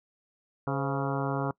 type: harmonic tone with a mistuned harmonic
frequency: 138.59 Hz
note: C#3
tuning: in tune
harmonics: 1 / 2 / 3 / 4 / 5 / 6 / 7 / 8 / 9 / 10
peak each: -31 / -34 / -36 / -37 / -38 / -39 / -39 / -40 / -41 / -41 dBFS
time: 0.67-1.51 s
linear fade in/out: 2 ms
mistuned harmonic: 4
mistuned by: -74 cents
effects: noise-tail reverb RT60 0.1 s tail -24 dB re dry